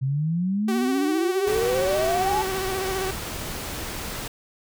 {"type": "exponential sweep", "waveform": "sine", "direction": "up", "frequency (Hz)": [128.9, 880], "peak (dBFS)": -21, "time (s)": [0.01, 2.43], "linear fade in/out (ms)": 20}
{"type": "tone with vibrato", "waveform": "sawtooth", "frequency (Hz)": 380, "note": "F#4", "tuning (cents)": 46, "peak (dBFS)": -22, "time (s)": [0.68, 3.11], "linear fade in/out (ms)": 5, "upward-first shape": "sine", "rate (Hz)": 15, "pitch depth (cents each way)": 41}
{"type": "noise", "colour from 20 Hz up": "pink", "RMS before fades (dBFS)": -32, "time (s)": [1.47, 4.28], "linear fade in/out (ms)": 5}
{"effects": []}